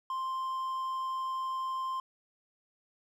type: tone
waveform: triangle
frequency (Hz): 1048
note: C6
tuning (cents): +2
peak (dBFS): -30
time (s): 0.1-2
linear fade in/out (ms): 2
effects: none